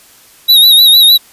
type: tone with vibrato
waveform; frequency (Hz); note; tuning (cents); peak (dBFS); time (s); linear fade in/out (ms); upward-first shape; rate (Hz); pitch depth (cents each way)
square; 3836; A#7; +49; -3; 0.48-1.18; 20; sine; 6.5; 65
effects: white hiss -42 dBFS RMS until 1.32 s + resampled to 32000 Hz